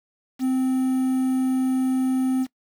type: tone with quantisation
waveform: triangle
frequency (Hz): 259.6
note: C4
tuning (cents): -13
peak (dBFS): -17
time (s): 0.39-2.47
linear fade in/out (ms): 50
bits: 7
effects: noise-tail reverb RT60 0.1 s tail -21 dB re dry